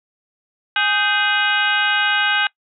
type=harmonic tone with a mistuned harmonic; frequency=415.3 Hz; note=G#4; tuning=in tune; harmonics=2 / 3 / 4 / 5 / 6 / 7 / 8 / 9; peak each=-24 / -27 / -18 / -28 / -25 / -23 / -29 / -29 dBFS; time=0.76-2.47 s; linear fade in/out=2 ms; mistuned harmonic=4; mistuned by=-110 cents; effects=noise-tail reverb RT60 0.1 s tail -23 dB re dry